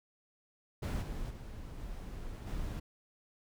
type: noise with level steps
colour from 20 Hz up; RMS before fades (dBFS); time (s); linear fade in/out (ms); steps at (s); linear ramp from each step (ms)
brown; -33 / -39 / -45 / -43 / -38; 0.82-2.8; 10; 1.01 / 1.29 / 1.78 / 2.46; 20
effects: none